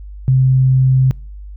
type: tone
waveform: sine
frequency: 130.81 Hz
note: C3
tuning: in tune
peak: -8 dBFS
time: 0.28-1.11 s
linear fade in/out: 0 ms
effects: noise-tail reverb RT60 0.4 s tail -26 dB re dry + added 50 Hz sine -29 dBFS peak until 1.56 s